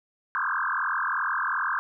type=tone with frequency modulation; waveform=sine; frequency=1318.5 Hz; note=E6; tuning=in tune; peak=-24 dBFS; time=0.35-1.79 s; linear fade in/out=0 ms; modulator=42.7 Hz; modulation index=7.4; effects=none